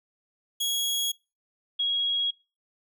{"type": "tone pair in turn", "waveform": ["sawtooth", "sine"], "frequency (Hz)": [3322, 3305], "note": ["G#7", "G#7"], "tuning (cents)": [0, -9], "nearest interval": "unison", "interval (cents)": 9, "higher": "first", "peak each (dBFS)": [-22, -23], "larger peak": "first", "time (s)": [[0.6, 1.12], [1.79, 2.31]], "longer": "neither", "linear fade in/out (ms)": 10, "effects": ["noise-tail reverb RT60 0.3 s tail -25 dB re dry"]}